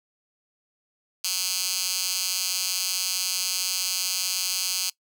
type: tone with high-pass filter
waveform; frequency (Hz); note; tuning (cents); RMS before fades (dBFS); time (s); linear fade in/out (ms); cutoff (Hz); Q
10% pulse; 184.6; F#3; -4; -27; 1.24-4.9; 5; 4700; 1.5
effects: noise-tail reverb RT60 0.1 s tail -22 dB re dry